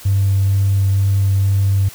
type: tone with vibrato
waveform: triangle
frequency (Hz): 98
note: G2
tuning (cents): 0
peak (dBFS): -8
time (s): 0.05-1.89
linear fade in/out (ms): 10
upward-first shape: triangle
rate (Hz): 2.1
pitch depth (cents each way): 10
effects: tanh soft clip ceiling -9 dBFS + white hiss -38 dBFS RMS until 1.94 s